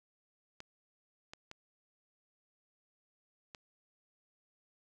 clicks, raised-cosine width 0.2 ms, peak -29 dBFS, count 4, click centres 0.604 / 1.335 / 1.514 / 3.548 s, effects none

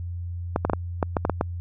clicks, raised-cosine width 1 ms, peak -7 dBFS, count 9, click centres 0.561 / 0.65 / 0.698 / 0.734 / 1.028 / 1.168 / 1.251 / 1.297 / 1.411 s, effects added 87 Hz sine -29 dBFS peak until 1.6 s

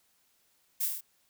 violet noise with echo, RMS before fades -31 dBFS, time 0.8-0.86 s, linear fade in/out 10 ms, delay 25 ms, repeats 6, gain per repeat -2 dB, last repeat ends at 1.01 s, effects white hiss -70 dBFS RMS until 1.29 s

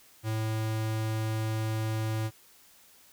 square tone, 110 Hz, A2, in tune, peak -29 dBFS, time 0.23-2.31 s, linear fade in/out 50 ms, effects white hiss -58 dBFS RMS until 3.12 s

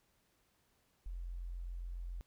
sine tone, 43.65 Hz, F1, in tune, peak -40 dBFS, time 1.06-2.21 s, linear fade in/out 0 ms, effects pink hiss -75 dBFS RMS until 2.26 s

